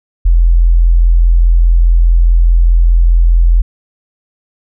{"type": "tone", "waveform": "sine", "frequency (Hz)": 42.41, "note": "E1", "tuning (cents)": 50, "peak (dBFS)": -4, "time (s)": [0.25, 3.62], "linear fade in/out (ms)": 10, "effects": []}